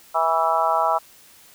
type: harmonic tone with a mistuned harmonic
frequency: 163.3 Hz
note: E3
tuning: 16 cents flat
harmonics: 3 / 4 / 5 / 6 / 7 / 8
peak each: -35 / -23 / -23 / -23 / -26 / -24 dBFS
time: 0.14-0.99 s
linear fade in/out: 20 ms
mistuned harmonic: 8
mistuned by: +22 cents
effects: white hiss -50 dBFS RMS until 1.54 s